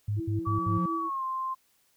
triangle tone with exponential growth, 176.2 Hz, F3, 16 cents sharp, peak -23 dBFS, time 0.07-0.86 s, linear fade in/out 5 ms, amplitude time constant 170 ms
sine tone bursts, 103.9 Hz, G#2, 1 cent sharp, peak -26 dBFS, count 4, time 0.08-0.782 s, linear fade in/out 5 ms, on 120 ms, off 74 ms
sine tone with tremolo, 329.6 Hz, E4, in tune, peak -30 dBFS, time 0.16-1.1 s, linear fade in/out 50 ms, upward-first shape sine, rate 5.5 Hz, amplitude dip 50%
sine tone with pitch glide, 1145 to 1050 Hz, D6 to C6, -44 to +6 cents, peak -29 dBFS, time 0.45-1.55 s, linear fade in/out 20 ms, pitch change -150 cents, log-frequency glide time 0.97-1.24 s
effects white hiss -68 dBFS RMS until 1.96 s

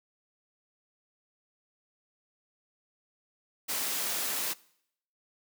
white noise, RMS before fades -32 dBFS, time 3.68-4.54 s, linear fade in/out 20 ms, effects noise-tail reverb RT60 0.7 s tail -22 dB re dry + high-pass 200 Hz 12 dB/octave

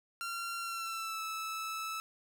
sawtooth tone with pitch glide, 1374 to 1309.7 Hz, F6 to E6, -29 to -12 cents, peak -33 dBFS, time 0.21-2 s, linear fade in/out 0 ms, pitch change -83 cents, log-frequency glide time 0.6-1.22 s, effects none

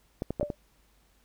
clicks, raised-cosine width 2 ms, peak -17 dBFS, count 5, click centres 0.221 / 0.306 / 0.398 / 0.43 / 0.502 s
sine tone with exponential decay, 587.3 Hz, D5, in tune, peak -22 dBFS, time 0.41-0.55 s, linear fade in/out 0 ms, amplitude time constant 30 ms
effects added 50 Hz sine -67 dBFS peak until 1.24 s + pink hiss -67 dBFS RMS until 1.24 s

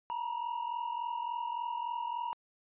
triangle tone pair together, 918 / 961.5 Hz, A#5 / B5, -27 / -47 cents, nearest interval minor second, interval 80 cents, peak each -36 / -33 dBFS, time 0.1-2.33 s, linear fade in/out 0 ms, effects tanh soft clip ceiling -25 dBFS + resampled to 8000 Hz

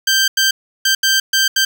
15% pulse tone bursts at uneven times, 1568 Hz, G6, in tune, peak -5 dBFS, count 6, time 0.07-0.28 / 0.37-0.51 / 0.85-0.95 / 1.03-1.2 / 1.33-1.48 / 1.56-1.65 s, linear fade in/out 5 ms, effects none

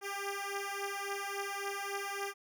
10% pulse beating tone pair, 397 / 400.6 Hz, G4 / G4, +22 / +38 cents, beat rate 3.6 Hz, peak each -31 dBFS, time 0.01-2.34 s, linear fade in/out 50 ms, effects none

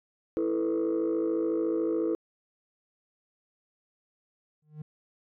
sine chord, E suspended fourth, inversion none, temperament equal, 329.6 / 440 / 493.9 Hz, E4 / A4 / B4, 0 / 0 / 0 cents, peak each -26 / -29 / -31 dBFS, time 0.37-2.15 s, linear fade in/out 0 ms
triangle tone with exponential growth, 152.1 Hz, D#3, 39 cents flat, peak -32 dBFS, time 4.62-4.82 s, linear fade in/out 5 ms, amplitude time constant 43 ms
effects tanh soft clip ceiling -21 dBFS

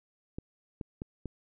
clicks, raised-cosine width 3 ms, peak -24 dBFS, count 4, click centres 0.385 / 0.812 / 1.019 / 1.257 s, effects none

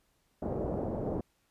white low-pass noise, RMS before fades -34 dBFS, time 0.42-1.21 s, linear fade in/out 5 ms, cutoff 610 Hz, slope 24 dB/octave, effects pink hiss -73 dBFS RMS until 1.5 s + resampled to 32000 Hz

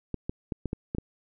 clicks, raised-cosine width 3 ms, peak -17 dBFS, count 7, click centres 0.143 / 0.295 / 0.522 / 0.657 / 0.731 / 0.949 / 0.984 s, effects none

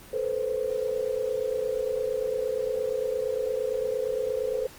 sine tone cluster, 436.2 / 496.3 / 525 Hz, A4 / B4 / C5, -15 / +8 / +6 cents, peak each -30 dBFS, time 0.13-4.67 s, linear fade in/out 5 ms, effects pink hiss -48 dBFS RMS until 4.78 s + Opus 24 kbps

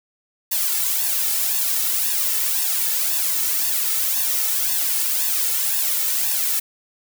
blue noise with flanger, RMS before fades -21 dBFS, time 0.51-6.6 s, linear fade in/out 10 ms, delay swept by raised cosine 1.1 to 2.3 ms, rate 1.9 Hz, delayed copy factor +0.85, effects none

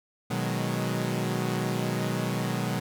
sawtooth chord, G# minor seventh, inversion first, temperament equal, 123.47 / 155.56 / 185 / 207.7 Hz, B2 / D#3 / F#3 / G#3, 0 / 0 / 0 / 0 cents, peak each -27 / -29 / -28 / -30 dBFS, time 0.3-2.8 s, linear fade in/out 10 ms, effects none

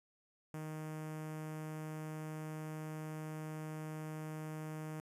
sawtooth tone with notch filter, 155.56 Hz, D#3, in tune, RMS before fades -44 dBFS, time 0.54-5 s, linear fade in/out 0 ms, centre 4000 Hz, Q 0.85, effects resampled to 32000 Hz + 12-bit

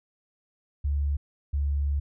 sine tone pair in turn, 71.6 / 71.24 Hz, D2 / C#2, -43 / +48 cents, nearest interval unison, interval 9 cents, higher first, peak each -23 dBFS, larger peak neither, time 0.84-1.17 / 1.53-2 s, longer second, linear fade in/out 10 ms, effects none

